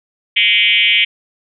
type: tone with frequency modulation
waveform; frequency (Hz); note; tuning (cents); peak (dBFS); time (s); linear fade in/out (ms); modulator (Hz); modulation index
sine; 2686; E7; +32; -9; 0.36-1.05; 10; 203; 3
effects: none